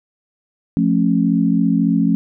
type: chord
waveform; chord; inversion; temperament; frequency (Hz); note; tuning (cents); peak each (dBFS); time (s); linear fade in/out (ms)
sine; F augmented; none; just; 174.61 / 218.3 / 272.8; F3 / A3 / C#4; 0 / -13 / -28; -17 / -17 / -17; 0.77-2.15; 0
effects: none